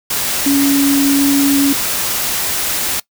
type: tone in noise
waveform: sine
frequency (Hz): 279.2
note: C#4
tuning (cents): +13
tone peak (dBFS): -10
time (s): 0.46-1.73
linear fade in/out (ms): 5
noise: white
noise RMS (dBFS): -18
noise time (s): 0.1-3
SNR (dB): +5
effects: noise-tail reverb RT60 0.1 s tail -21 dB re dry